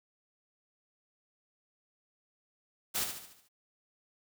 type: noise with echo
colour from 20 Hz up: white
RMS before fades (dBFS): -32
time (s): 2.94-3.05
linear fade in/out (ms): 20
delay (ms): 73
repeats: 6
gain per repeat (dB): -6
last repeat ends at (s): 3.488
effects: none